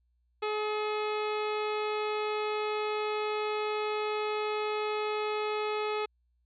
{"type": "harmonic tone with a mistuned harmonic", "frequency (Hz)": 424.3, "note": "G#4", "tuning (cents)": 37, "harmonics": [1, 2, 3, 4, 5, 6, 7, 8, 9, 10], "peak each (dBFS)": [-31, -37, -37, -49, -44, -41, -53, -46, -54, -52], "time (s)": [0.42, 6.06], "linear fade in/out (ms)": 10, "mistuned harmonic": 4, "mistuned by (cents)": 32, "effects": ["added 60 Hz sine -69 dBFS peak until 6.45 s"]}